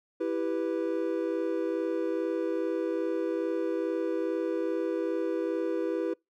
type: chord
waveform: triangle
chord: E minor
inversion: none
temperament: equal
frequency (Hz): 329.6 / 392 / 493.9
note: E4 / G4 / B4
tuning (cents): 0 / 0 / 0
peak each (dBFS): -29 / -31 / -30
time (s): 0.2-6.14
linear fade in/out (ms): 10
effects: noise-tail reverb RT60 0.2 s tail -26 dB re dry